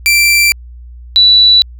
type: tone pair in turn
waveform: sawtooth / sine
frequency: 2349 / 3951 Hz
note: D7 / B7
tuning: 0 / 0 cents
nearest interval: major sixth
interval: 900 cents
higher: second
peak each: -3 dBFS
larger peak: neither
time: 0.06-0.52 / 1.16-1.62 s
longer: neither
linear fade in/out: 0 ms
effects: added 60 Hz sine -29 dBFS peak until 1.79 s